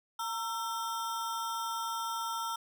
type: ring-modulated tone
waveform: square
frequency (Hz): 1131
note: C#6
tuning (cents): +34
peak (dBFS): -31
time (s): 0.19-2.56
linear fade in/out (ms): 5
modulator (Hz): 210
effects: none